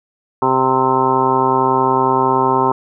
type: harmonic tone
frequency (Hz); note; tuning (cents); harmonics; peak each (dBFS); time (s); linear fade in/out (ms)
130.81; C3; 0; 1 / 2 / 3 / 4 / 5 / 6 / 7 / 8 / 10; -26 / -22 / -18 / -26 / -28 / -22 / -16 / -18 / -25; 0.42-2.72; 2
effects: none